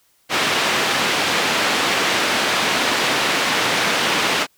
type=band-pass noise; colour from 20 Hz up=white; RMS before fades=-19 dBFS; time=0.29-4.47 s; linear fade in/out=50 ms; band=180 to 3100 Hz; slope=12 dB/octave; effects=white hiss -60 dBFS RMS until 4.57 s